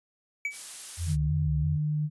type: tone with exponential decay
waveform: triangle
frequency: 2283 Hz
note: D7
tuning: 50 cents flat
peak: -23 dBFS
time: 0.45-0.62 s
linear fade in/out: 2 ms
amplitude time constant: 36 ms
type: noise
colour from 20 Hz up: blue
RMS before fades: -38 dBFS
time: 0.5-1.17 s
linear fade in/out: 50 ms
type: tone with vibrato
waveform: sine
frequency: 77.78 Hz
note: D#2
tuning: in tune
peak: -28 dBFS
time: 0.97-1.79 s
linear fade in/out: 50 ms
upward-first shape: square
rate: 3 Hz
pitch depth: 170 cents each way
type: tone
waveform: sine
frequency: 150.9 Hz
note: D3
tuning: 47 cents sharp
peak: -25 dBFS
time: 1.06-2.1 s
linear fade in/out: 50 ms
effects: resampled to 24000 Hz